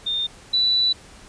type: tone pair in turn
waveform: sine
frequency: 3631 / 3963 Hz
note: A#7 / B7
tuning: -46 / +5 cents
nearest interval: major second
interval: 151 cents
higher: second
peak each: -21 / -16 dBFS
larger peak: second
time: 0.06-0.27 / 0.53-0.93 s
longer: second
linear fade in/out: 10 ms
effects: pink hiss -46 dBFS RMS until 1.28 s + resampled to 22050 Hz